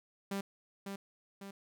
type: tone with echo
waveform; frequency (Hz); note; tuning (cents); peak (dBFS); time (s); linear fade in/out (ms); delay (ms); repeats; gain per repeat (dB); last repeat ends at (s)
sawtooth; 197.4; G3; +12; -31; 0.31-0.41; 5; 550; 2; -5; 1.51
effects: none